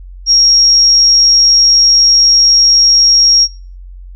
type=tone; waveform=sine; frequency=5588 Hz; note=F8; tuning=in tune; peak=-4 dBFS; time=0.26-3.48 s; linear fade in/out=50 ms; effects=noise-tail reverb RT60 0.4 s tail -26 dB re dry + added 45 Hz sine -28 dBFS peak until 4.15 s